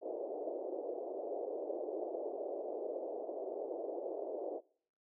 white band-pass noise, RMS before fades -41 dBFS, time 0.01-4.61 s, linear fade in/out 50 ms, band 340 to 650 Hz, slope 48 dB/octave, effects noise-tail reverb RT60 0.6 s tail -25 dB re dry

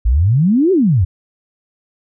sine exponential two-way sweep, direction up then down, 51.4 to 400 to 79.8 Hz, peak -9 dBFS, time 0.05-1.05 s, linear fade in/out 10 ms, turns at 0.72 s, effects none

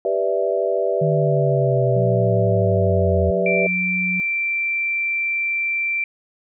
sine chord, E minor seventh, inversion first, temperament equal, 392 / 493.9 / 587.3 / 659.3 Hz, G4 / B4 / D5 / E5, 0 / 0 / 0 / 0 cents, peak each -23 dBFS, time 0.05-3.67 s, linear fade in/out 2 ms
sine linear sweep, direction down, 155.56 to 82.41 Hz, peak -18 dBFS, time 1.01-3.31 s, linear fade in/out 10 ms
sine tone with pitch glide, 180.5 to 183.76 Hz, F#3 to F#3, -43 to -12 cents, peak -24 dBFS, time 1.96-4.2 s, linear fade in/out 0 ms, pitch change +31 cents, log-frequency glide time 3.31-3.98 s
sine tone, 2349 Hz, D7, in tune, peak -19 dBFS, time 3.46-6.04 s, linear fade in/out 2 ms
effects none

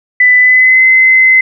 sine tone with pitch glide, 1995 to 2051 Hz, B6 to C7, +17 to -35 cents, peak -3 dBFS, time 0.2-1.41 s, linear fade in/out 5 ms, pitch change +48 cents, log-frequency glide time 0.39-0.84 s, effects none

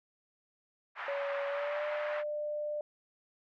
white band-pass noise, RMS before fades -41 dBFS, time 0.95-2.24 s, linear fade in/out 50 ms, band 750 to 2000 Hz, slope 24 dB/octave
sine tone with pitch glide, 563 to 596.5 Hz, C#5 to D5, +27 to +27 cents, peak -33 dBFS, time 1.08-2.81 s, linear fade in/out 2 ms, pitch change +100 cents, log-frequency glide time 1.48-1.84 s
effects none

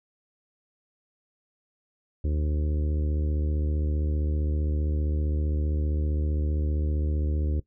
harmonic tone, 75.3 Hz, D2, 44 cents sharp, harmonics 1 / 2 / 3 / 4 / 5 / 6 / 7, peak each -24 / -36 / -40 / -37 / -40 / -44 / -46 dBFS, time 2.24-7.6 s, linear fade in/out 5 ms, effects noise-tail reverb RT60 0.1 s tail -18 dB re dry

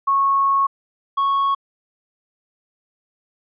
sine / triangle tone pair in turn, 1100 / 1104.8 Hz, C#6 / C#6, -14 / -6 cents, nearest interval unison, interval 8 cents, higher second, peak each -14 dBFS, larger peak neither, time 0.07-0.67 / 1.17-1.55 s, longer first, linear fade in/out 10 ms, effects resampled to 8000 Hz

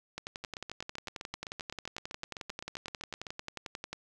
two click trains, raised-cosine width 0.2 ms, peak -23 / -21 dBFS, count 23 / 43, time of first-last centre 0.44-3.268 / 0.18-3.93 s, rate 7.78 / 11.2 Hz, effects none

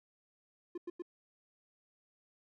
triangle tone bursts, 349.2 Hz, F4, in tune, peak -36 dBFS, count 3, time 0.75-1.022 s, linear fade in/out 5 ms, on 28 ms, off 94 ms, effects none

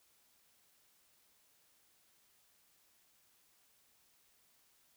silence, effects white hiss -71 dBFS RMS until 4.96 s

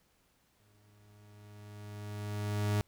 40% pulse tone with exponential growth, 103.83 Hz, G#2, in tune, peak -26 dBFS, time 0.6-2.81 s, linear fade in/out 0 ms, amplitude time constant 480 ms, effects pink hiss -71 dBFS RMS until 2.87 s

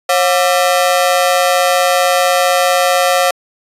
sawtooth ring-modulated tone, 630 Hz, D#5, 21 cents sharp, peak -3 dBFS, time 0.09-3.31 s, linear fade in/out 5 ms, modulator 87.8 Hz, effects resampled to 32000 Hz

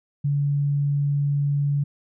sine tone, 143 Hz, D3, 46 cents flat, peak -19 dBFS, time 0.24-1.84 s, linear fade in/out 10 ms, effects none

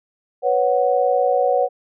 sine chord, B suspended second, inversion none, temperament equal, 493.9 / 554.4 / 740 Hz, B4 / C#5 / F#5, 0 / 0 / 0 cents, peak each -19 dBFS, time 0.42-1.69 s, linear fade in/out 50 ms, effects none

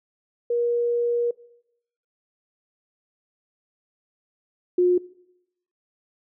sine tone pair in turn, 476 / 358.4 Hz, A#4 / F4, +36 / +45 cents, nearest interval perfect fourth, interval 491 cents, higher first, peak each -20 / -15 dBFS, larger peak second, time 0.5-1.31 / 4.78-4.98 s, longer first, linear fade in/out 5 ms, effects noise-tail reverb RT60 0.8 s tail -21 dB re dry

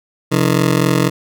20% pulse ring-modulated tone, 154.3 Hz, D#3, 14 cents flat, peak -4 dBFS, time 0.31-1.1 s, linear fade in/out 20 ms, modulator 22 Hz, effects none

